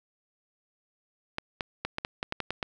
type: clicks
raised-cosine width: 0.3 ms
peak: -14 dBFS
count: 10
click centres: 1.384 / 1.608 / 1.85 / 1.984 / 2.049 / 2.229 / 2.324 / 2.403 / 2.506 / 2.628 s
effects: none